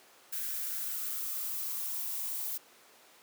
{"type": "noise with high-pass filter sweep", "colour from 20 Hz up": "violet", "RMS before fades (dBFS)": -36, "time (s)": [0.32, 2.58], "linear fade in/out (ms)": 10, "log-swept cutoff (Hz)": [1600, 820], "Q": 4.7, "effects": ["pink hiss -58 dBFS RMS until 3.22 s", "high-pass 400 Hz 12 dB/octave"]}